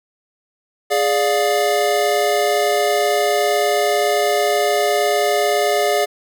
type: chord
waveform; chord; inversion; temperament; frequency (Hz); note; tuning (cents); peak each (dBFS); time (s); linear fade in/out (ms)
square; D diminished; second; equal with one note detuned; 415.3 / 587.3 / 705.3; Ab4 / D5 / F5; 0 / 0 / +17; -20; 0.9-6.06; 20
effects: none